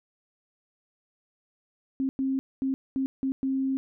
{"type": "tone bursts at uneven times", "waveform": "sine", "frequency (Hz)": 267, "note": "C4", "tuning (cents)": 35, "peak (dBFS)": -24, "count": 6, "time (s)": [[2, 2.09], [2.19, 2.39], [2.62, 2.74], [2.96, 3.06], [3.23, 3.32], [3.43, 3.77]], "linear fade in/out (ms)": 0, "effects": []}